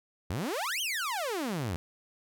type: exponential two-way sweep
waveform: sawtooth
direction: up then down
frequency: 77.78 to 3260 to 77.78 Hz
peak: -27 dBFS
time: 0.3-1.76 s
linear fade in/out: 0 ms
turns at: 0.81 s
effects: none